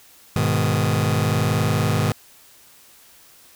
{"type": "chord", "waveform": "sawtooth", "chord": "G# minor", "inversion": "none", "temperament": "just", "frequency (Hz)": [103.83, 124.59, 155.74], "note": ["G#2", "B2", "D#3"], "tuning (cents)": [0, 16, 2], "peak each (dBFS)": [-17, -19, -18], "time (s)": [0.36, 2.12], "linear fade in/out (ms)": 0, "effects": ["white hiss -50 dBFS RMS until 3.55 s"]}